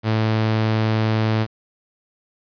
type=tone; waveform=sawtooth; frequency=110 Hz; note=A2; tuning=in tune; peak=-13 dBFS; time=0.03-1.47 s; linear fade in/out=50 ms; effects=resampled to 11025 Hz + 8-bit